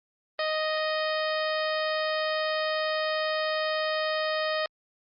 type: harmonic tone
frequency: 622.3 Hz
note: D#5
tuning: in tune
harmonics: 1 / 2 / 3 / 4 / 5 / 6 / 7 / 8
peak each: -28 / -33 / -33 / -40 / -39 / -40 / -40 / -41 dBFS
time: 0.39-4.66 s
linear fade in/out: 2 ms
effects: Opus 24 kbps